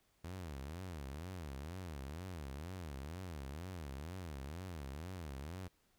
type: tone with vibrato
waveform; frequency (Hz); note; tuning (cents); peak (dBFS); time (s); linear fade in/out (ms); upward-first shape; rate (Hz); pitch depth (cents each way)
sawtooth; 79.3; D#2; +33; -40; 0.24-5.68; 5; sine; 2.1; 300
effects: pink hiss -75 dBFS RMS until 5.98 s